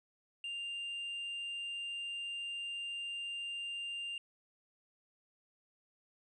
sine tone with tanh clipping, 2794 Hz, F7, in tune, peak -39 dBFS, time 0.44-4.18 s, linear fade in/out 2 ms, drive 2 dB, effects resampled to 22050 Hz

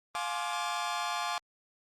sawtooth chord, D half-diminished seventh, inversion first, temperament just, 704.8 / 845.8 / 1057.2 / 1174.7 Hz, F5 / Ab5 / C6 / D6, +16 / +31 / +18 / 0 cents, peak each -33 dBFS, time 0.15-1.38 s, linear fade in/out 0 ms, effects low-pass 8000 Hz 12 dB/octave + Opus 32 kbps

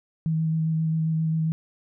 sine tone with vibrato, 160 Hz, D#3, 49 cents sharp, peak -21 dBFS, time 0.26-1.52 s, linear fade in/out 0 ms, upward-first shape square, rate 7.5 Hz, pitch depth 11 cents each way, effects none

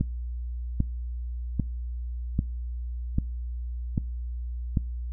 click train, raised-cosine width 5 ms, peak -11 dBFS, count 7, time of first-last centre 0.01-4.772 s, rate 1.26 Hz, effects noise-tail reverb RT60 0.4 s tail -25 dB re dry + added 60 Hz sine -30 dBFS peak until 5.12 s

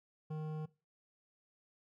triangle tone with hard clipping, 154.9 Hz, D#3, 7 cents flat, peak -40 dBFS, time 0.3-0.66 s, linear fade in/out 10 ms, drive 16 dB, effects noise-tail reverb RT60 0.3 s tail -20 dB re dry

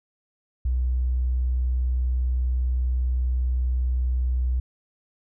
triangle tone with tanh clipping, 62.5 Hz, B1, 21 cents sharp, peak -20 dBFS, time 0.65-4.6 s, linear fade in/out 5 ms, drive 3 dB, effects none

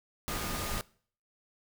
sine tone in noise, 1222 Hz, D#6, 32 cents flat, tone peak -44 dBFS, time 0.28-0.81 s, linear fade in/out 0 ms, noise pink, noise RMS -35 dBFS, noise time 0.28-0.81 s, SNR -12 dB, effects noise-tail reverb RT60 0.5 s tail -22 dB re dry

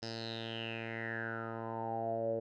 10% pulse tone with low-pass filter sweep, 113.7 Hz, A#2, 43 cents flat, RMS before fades -39 dBFS, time 0.02-2.4 s, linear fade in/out 10 ms, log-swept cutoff 5200 to 510 Hz, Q 8.4, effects none

